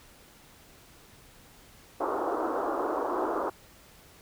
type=band-pass noise; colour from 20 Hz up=pink; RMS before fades=-30 dBFS; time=2-3.5 s; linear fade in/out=10 ms; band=300 to 1300 Hz; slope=48 dB/octave; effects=pink hiss -55 dBFS RMS until 4.21 s